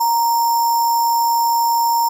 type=tone with sample-and-hold; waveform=sine; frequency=932.3 Hz; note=A#5; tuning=in tune; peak=-13 dBFS; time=0-2.09 s; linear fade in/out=10 ms; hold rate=6300 Hz; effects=none